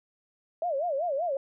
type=tone with vibrato; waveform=sine; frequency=620 Hz; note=D#5; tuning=6 cents flat; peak=-26 dBFS; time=0.62-1.37 s; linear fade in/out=2 ms; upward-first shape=sine; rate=5.2 Hz; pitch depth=250 cents each way; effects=none